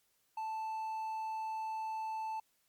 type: tone with hard clipping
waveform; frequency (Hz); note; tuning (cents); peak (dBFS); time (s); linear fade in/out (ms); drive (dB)
triangle; 880; A5; 0; -37; 0.37-2.4; 5; 6
effects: white hiss -75 dBFS RMS until 2.68 s + MP3 96 kbps